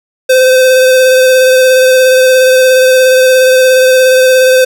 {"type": "tone with vibrato", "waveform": "square", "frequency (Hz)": 515, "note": "C5", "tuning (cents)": -28, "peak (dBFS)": -4, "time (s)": [0.29, 4.65], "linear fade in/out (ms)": 10, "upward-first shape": "sine", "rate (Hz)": 17, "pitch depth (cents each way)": 16, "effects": []}